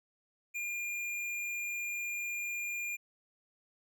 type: tone with hard clipping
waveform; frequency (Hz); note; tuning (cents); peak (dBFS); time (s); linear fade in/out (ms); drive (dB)
sine; 2408; D7; +43; -36; 0.54-2.97; 20; 15
effects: none